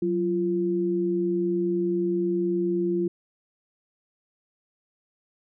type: tone pair together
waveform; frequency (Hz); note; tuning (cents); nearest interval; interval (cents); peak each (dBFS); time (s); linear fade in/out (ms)
sine; 184.6 / 345.5; F#3 / F4; -4 / -19; major seventh; 1085; -28 / -23; 0.02-3.08; 5
effects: none